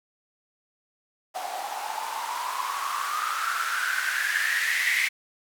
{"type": "noise with band-pass filter sweep", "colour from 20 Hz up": "blue", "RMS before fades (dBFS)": -28, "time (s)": [1.34, 5.09], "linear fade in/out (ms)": 20, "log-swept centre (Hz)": [720, 2100], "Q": 9.9, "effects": []}